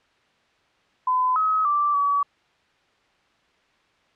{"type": "tone with pitch steps", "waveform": "sine", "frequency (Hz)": [1013, 1275, 1171, 1140], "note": ["B5", "D#6", "D6", "C#6"], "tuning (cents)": [44, 42, -5, 48], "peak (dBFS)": -18, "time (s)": [1.07, 2.23], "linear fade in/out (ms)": 5, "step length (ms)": 290, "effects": ["white hiss -62 dBFS RMS until 4.15 s", "low-pass 3000 Hz 12 dB/octave"]}